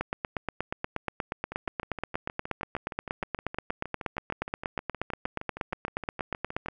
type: two click trains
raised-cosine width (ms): 0.5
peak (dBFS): -21 / -14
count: 34 / 57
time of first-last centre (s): 1.52-6.66 / 0.01-6.685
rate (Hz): 6.42 / 8.39
effects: none